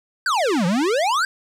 square exponential two-way sweep, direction down then up, 1617 to 164.81 to 1617 Hz, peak -18 dBFS, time 0.26-1.25 s, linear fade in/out 2 ms, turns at 0.66 s, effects low-pass 8000 Hz 12 dB/octave + 8-bit

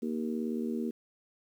harmonic tone, 78.1 Hz, D#2, 7 cents sharp, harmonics 3 / 4 / 5 / 6, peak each -32 / -39 / -38 / -43 dBFS, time 0.02-0.91 s, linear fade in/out 10 ms, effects 10-bit

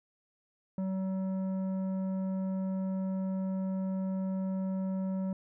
triangle tone with tanh clipping, 189.7 Hz, F#3, 43 cents sharp, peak -32 dBFS, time 0.78-5.33 s, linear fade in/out 2 ms, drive 14 dB, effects none

